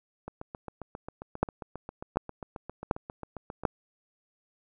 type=two click trains; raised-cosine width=1 ms; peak=-24 / -9 dBFS; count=26 / 4; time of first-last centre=0.28-3.636 / 1.43-3.652 s; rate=7.45 / 1.35 Hz; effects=none